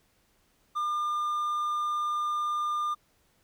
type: tone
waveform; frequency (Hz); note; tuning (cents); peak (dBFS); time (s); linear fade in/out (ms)
triangle; 1203; D6; +41; -25; 0.75-2.95; 20
effects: pink hiss -68 dBFS RMS until 3.43 s